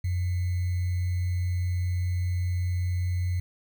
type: tone with sample-and-hold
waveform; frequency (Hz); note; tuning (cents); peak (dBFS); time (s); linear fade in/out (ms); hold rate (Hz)
sine; 89.5; F2; +43; -24; 0.04-3.4; 5; 2100
effects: none